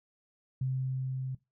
sine tone with level ramp, 130.81 Hz, C3, in tune, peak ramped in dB -28 to -33 dBFS, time 0.61-1.35 s, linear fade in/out 5 ms, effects noise-tail reverb RT60 0.2 s tail -19 dB re dry

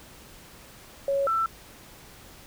sine tone pair in turn, 554.4 / 1333.1 Hz, C#5 / E6, 0 / +19 cents, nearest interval octave + minor third, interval 1519 cents, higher second, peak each -22 dBFS, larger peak neither, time 1.08-1.27 / 1.27-1.46 s, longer neither, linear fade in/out 2 ms, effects pink hiss -49 dBFS RMS until 2.46 s

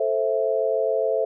sine chord, A minor, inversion none, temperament equal with one note detuned, 440 / 527.2 / 659.3 Hz, A4 / C5 / E5, 0 / +13 / 0 cents, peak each -24 dBFS, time 0-1.25 s, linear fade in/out 5 ms, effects none

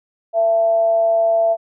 sine tone with amplitude modulation, 670 Hz, E5, 28 cents sharp, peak -11 dBFS, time 0.33-1.57 s, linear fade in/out 50 ms, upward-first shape sine, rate 213 Hz, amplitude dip 30%, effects none

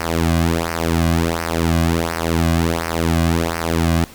sawtooth tone with flanger, 83.1 Hz, E2, 15 cents sharp, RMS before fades -18 dBFS, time 0-4.04 s, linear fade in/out 0 ms, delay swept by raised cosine 0.27 to 2.27 ms, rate 1.4 Hz, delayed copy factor -0.85, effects pink hiss -41 dBFS RMS until 4.14 s

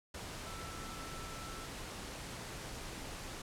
sine tone in noise, 1328 Hz, E6, 12 cents sharp, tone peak -50 dBFS, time 0.46-1.66 s, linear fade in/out 5 ms, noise pink, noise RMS -45 dBFS, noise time 0.14-3.42 s, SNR -8 dB, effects low-pass 10000 Hz 12 dB/octave

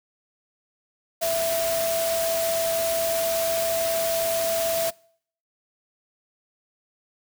sine tone in noise, 663 Hz, E5, 10 cents sharp, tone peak -22 dBFS, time 1.21-4.91 s, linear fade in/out 20 ms, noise white, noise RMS -29 dBFS, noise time 1.21-4.91 s, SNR +4 dB, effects noise-tail reverb RT60 0.6 s tail -25 dB re dry

